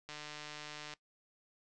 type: click train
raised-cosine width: 0.2 ms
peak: -28 dBFS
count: 128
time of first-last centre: 0.09-0.937 s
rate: 150 Hz
effects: noise-tail reverb RT60 0.1 s tail -19 dB re dry + resampled to 22050 Hz